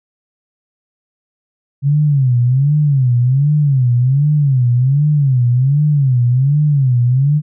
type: tone with vibrato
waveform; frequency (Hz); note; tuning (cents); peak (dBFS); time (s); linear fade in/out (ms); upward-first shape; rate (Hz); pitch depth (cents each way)
sine; 135; C#3; -45; -9; 1.82-7.42; 50; sine; 1.3; 190
effects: none